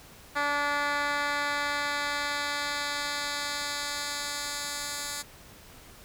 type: tone with band-pass filter sweep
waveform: 10% pulse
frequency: 289.2 Hz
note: D4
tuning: 27 cents flat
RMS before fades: -31 dBFS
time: 0.35-5.23 s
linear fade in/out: 20 ms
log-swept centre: 1600 to 7800 Hz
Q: 0.8
effects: pink hiss -51 dBFS RMS until 6.04 s